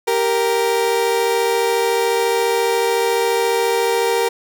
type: tone pair together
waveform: 30% pulse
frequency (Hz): 392 / 466.2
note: G4 / A#4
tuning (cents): 0 / 0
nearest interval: minor third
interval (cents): 300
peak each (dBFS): -18 / -14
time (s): 0.07-4.29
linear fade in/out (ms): 10
effects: none